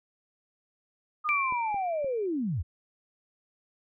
sine linear sweep, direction down, 1244.5 to 63.9 Hz, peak -27 dBFS, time 1.24-2.63 s, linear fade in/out 20 ms
sine tone with exponential decay, 2349 Hz, D7, in tune, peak -23 dBFS, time 1.29-2.26 s, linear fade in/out 0 ms, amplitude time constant 210 ms
clicks, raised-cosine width 2 ms, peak -31 dBFS, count 3, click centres 1.524 / 1.744 / 2.045 s
effects none

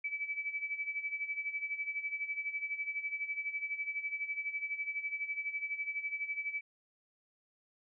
sine tone with tremolo, 2300 Hz, D7, 37 cents flat, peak -32 dBFS, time 0.04-6.61 s, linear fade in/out 5 ms, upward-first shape sine, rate 12 Hz, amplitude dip 75%, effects none

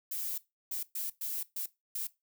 violet noise bursts at uneven times, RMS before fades -36 dBFS, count 6, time 0.11-0.38 / 0.71-0.83 / 0.95-1.1 / 1.21-1.43 / 1.56-1.66 / 1.95-2.07 s, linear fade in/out 5 ms, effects noise-tail reverb RT60 0.2 s tail -18 dB re dry

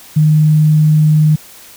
sine tone, 153.5 Hz, D#3, 23 cents flat, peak -6 dBFS, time 0.16-1.36 s, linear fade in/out 10 ms, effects white hiss -38 dBFS RMS until 1.76 s

